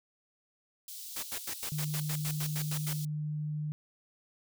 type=high-pass noise; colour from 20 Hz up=white; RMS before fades=-44 dBFS; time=0.88-3.05 s; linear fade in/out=2 ms; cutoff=3500 Hz; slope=24 dB/octave
type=noise bursts; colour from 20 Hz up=white; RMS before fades=-37 dBFS; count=12; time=1.16-2.933 s; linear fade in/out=5 ms; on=68 ms; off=87 ms
type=tone; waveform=sine; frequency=151.1 Hz; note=D3; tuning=50 cents sharp; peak=-32 dBFS; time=1.72-3.72 s; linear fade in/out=0 ms
effects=none